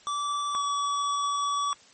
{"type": "tone pair in turn", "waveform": "square", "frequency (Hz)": [1159, 1141.7], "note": ["D6", "D6"], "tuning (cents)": [-23, -49], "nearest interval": "unison", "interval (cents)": 26, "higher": "first", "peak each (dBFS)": [-28, -26], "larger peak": "second", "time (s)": [[0.07, 0.55], [0.55, 1.73]], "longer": "second", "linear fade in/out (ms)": 0, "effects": ["white hiss -55 dBFS RMS until 1.93 s", "MP3 32 kbps"]}